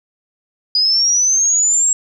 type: linear sweep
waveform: sine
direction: up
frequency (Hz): 4900 to 7620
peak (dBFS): -11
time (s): 0.75-1.93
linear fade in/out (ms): 2
effects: 8-bit